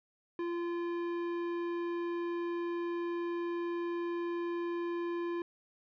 triangle tone with tanh clipping, 343.9 Hz, F4, 27 cents flat, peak -35 dBFS, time 0.39-5.42 s, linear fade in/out 2 ms, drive 18 dB, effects none

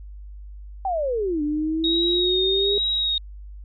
sine exponential two-way sweep, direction down then up, 792 to 293.7 to 411 Hz, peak -21 dBFS, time 0.85-2.78 s, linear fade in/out 2 ms, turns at 1.42 s
sine tone with vibrato, 3759 Hz, A#7, 14 cents sharp, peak -20 dBFS, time 1.84-3.18 s, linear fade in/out 2 ms, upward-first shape sine, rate 1.2 Hz, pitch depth 33 cents each way
effects added 50 Hz sine -36 dBFS peak until 3.64 s

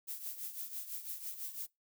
violet noise with tremolo, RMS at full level -40 dBFS, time 0.07-1.67 s, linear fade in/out 20 ms, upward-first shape triangle, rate 6 Hz, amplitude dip 75%, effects noise-tail reverb RT60 0.2 s tail -24 dB re dry

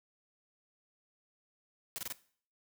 white noise bursts, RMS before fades -39 dBFS, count 4, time 1.96-2.124 s, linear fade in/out 0 ms, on 23 ms, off 24 ms, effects noise-tail reverb RT60 0.5 s tail -18 dB re dry

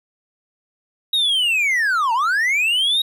triangle linear two-way sweep, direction down then up, 3824 to 879 to 3824 Hz, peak -14 dBFS, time 1.13-3.02 s, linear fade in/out 5 ms, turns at 2.13 s, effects none

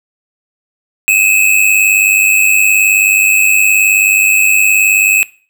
square tone pair together, 2524 / 2623 Hz, D#7 / E7, +24 / -9 cents, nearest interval minor second, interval 67 cents, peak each -10 dBFS, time 1.08-5.23 s, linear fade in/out 0 ms, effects noise-tail reverb RT60 0.4 s tail -20 dB re dry

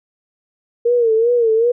sine tone with vibrato, 463.2 Hz, A#4, 11 cents flat, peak -11 dBFS, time 0.85-1.72 s, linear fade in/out 10 ms, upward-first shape sine, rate 2.6 Hz, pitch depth 90 cents each way, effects none

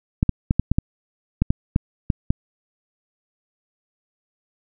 clicks, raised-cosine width 5 ms, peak -4 dBFS, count 11, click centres 0.229 / 0.293 / 0.509 / 0.596 / 0.716 / 0.785 / 1.42 / 1.505 / 1.761 / 2.102 / 2.305 s, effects none

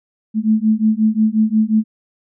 sine beating tone pair, 214.9 / 220.5 Hz, A3 / A3, -41 / +4 cents, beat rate 5.6 Hz, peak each -15 dBFS, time 0.34-1.84 s, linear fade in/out 50 ms, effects none

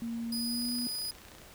sine tone with pitch glide, 231.7 to 242.8 Hz, A#3 to B3, -10 to -29 cents, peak -33 dBFS, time 0.02-0.87 s, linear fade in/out 0 ms, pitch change +81 cents, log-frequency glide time 0.32-0.71 s
sawtooth tone, 4960 Hz, D#8, 6 cents flat, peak -31 dBFS, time 0.32-1.11 s, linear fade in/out 5 ms
click train, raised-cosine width 0.2 ms, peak -34 dBFS, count 25, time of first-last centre 0.62-1.417 s, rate 30.1 Hz
effects pink hiss -53 dBFS RMS until 1.54 s

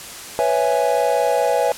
triangle chord, C# minor seventh, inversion third, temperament equal, 493.9 / 554.4 / 659.3 / 830.6 Hz, B4 / C#5 / E5 / G#5, 0 / 0 / 0 / 0 cents, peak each -19 dBFS, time 0.39-1.72 s, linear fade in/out 0 ms, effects white hiss -34 dBFS RMS until 1.77 s + low-pass 11000 Hz 12 dB/octave

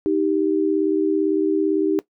sine tone pair together, 313.3 / 391.1 Hz, D#4 / G4, +12 / -4 cents, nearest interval major third, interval 384 cents, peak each -19 / -20 dBFS, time 0.06-1.99 s, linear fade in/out 0 ms, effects noise-tail reverb RT60 0.1 s tail -18 dB re dry

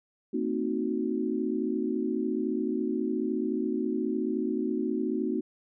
sine chord, C half-diminished seventh, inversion third, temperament equal with one note detuned, 227.4 / 261.6 / 311.1 / 370 Hz, Bb3 / C4 / Eb4 / Gb4, -43 / 0 / 0 / 0 cents, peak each -32 dBFS, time 0.33-5.41 s, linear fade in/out 10 ms, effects none

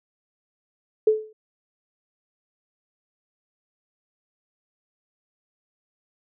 sine tone with exponential decay, 433.1 Hz, A4, 27 cents flat, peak -11 dBFS, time 1.07-1.33 s, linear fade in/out 5 ms, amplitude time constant 55 ms, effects none

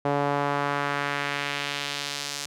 sawtooth tone with band-pass filter sweep, 142.9 Hz, D3, 47 cents flat, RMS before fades -28 dBFS, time 0.05-2.46 s, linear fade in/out 5 ms, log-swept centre 660 to 6000 Hz, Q 1.2, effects none

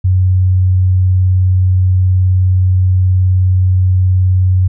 sine tone with vibrato, 92.5 Hz, F#2, in tune, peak -7 dBFS, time 0.04-4.68 s, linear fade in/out 10 ms, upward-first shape sine, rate 19 Hz, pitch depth 11 cents each way, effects none

